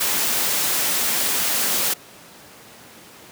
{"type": "noise", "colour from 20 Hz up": "white", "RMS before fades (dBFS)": -21, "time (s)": [0, 1.94], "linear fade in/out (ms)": 10, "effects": ["pink hiss -44 dBFS RMS until 3.31 s", "high-pass 150 Hz 12 dB/octave"]}